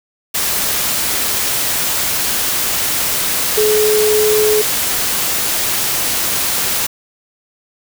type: tone in noise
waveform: sine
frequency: 426 Hz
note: G#4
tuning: 44 cents sharp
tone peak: -11 dBFS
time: 3.57-4.62 s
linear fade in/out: 10 ms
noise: white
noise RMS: -17 dBFS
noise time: 0.34-6.87 s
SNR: +3 dB
effects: none